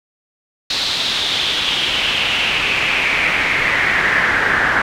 brown noise with band-pass filter sweep, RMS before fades -17 dBFS, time 0.7-4.82 s, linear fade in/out 5 ms, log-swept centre 4100 to 1600 Hz, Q 4.3, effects none

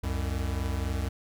square tone pair together, 65.9 / 89.72 Hz, C2 / F2, +13 / +47 cents, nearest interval perfect fourth, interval 534 cents, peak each -31 / -32 dBFS, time 0.03-1.09 s, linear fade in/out 10 ms, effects none

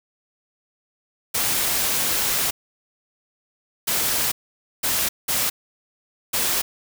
white noise bursts at uneven times, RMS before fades -22 dBFS, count 5, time 1.34-2.51 / 3.87-4.32 / 4.83-5.09 / 5.28-5.5 / 6.33-6.62 s, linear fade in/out 10 ms, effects none

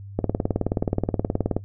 click train, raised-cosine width 2 ms, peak -8 dBFS, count 27, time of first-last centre 0.19-1.566 s, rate 18.9 Hz, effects noise-tail reverb RT60 0.1 s tail -18 dB re dry + added 99 Hz sine -36 dBFS peak until 1.64 s

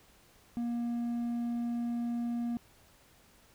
sine tone with hard clipping, 237 Hz, A#3, 29 cents sharp, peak -32 dBFS, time 0.57-2.57 s, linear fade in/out 0 ms, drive 3 dB, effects pink hiss -62 dBFS RMS until 3.54 s

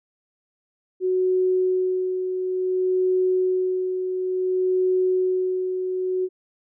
sine tone with tremolo, 370 Hz, F#4, in tune, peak -17 dBFS, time 1-6.29 s, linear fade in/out 50 ms, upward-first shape sine, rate 0.57 Hz, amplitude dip 50%, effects none

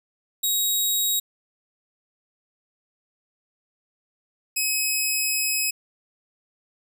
10% pulse tone pair in turn, 3800 / 2550 Hz, A#7 / D#7, +33 / +42 cents, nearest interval perfect fifth, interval 691 cents, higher first, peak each -13 dBFS, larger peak neither, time 0.43-1.2 / 4.56-5.71 s, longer second, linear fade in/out 10 ms, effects none

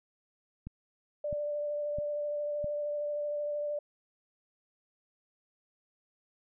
click train, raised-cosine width 5 ms, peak -28 dBFS, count 4, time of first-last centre 0.67-2.644 s, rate 1.52 Hz
sine tone with vibrato, 589 Hz, D5, 5 cents sharp, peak -31 dBFS, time 1.24-3.79 s, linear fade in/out 5 ms, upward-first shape sine, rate 13 Hz, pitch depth 13 cents each way
effects none

